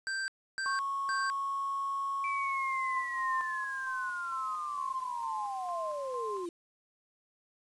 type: tone bursts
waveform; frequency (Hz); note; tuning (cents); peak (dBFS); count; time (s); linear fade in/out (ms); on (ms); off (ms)
square; 1568; G6; 0; -33; 3; 0.07-1.3; 0; 210; 300
type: tone with pitch glide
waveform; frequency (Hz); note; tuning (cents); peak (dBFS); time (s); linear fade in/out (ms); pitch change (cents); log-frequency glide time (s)
sine; 1100 to 1049.7; C#6 to C6; -14 to +5; -31; 0.66-3.41; 0; -81; 2.34-3.04
type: linear sweep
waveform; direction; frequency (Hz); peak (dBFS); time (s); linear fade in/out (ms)
sine; down; 2332 to 333.8; -35; 2.24-6.49; 2
type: tone with tremolo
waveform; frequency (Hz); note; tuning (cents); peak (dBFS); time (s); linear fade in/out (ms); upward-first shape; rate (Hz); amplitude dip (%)
sine; 1048; C6; +2; -35; 2.96-6.46; 10; square; 2.2; 45
effects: resampled to 22050 Hz + 9-bit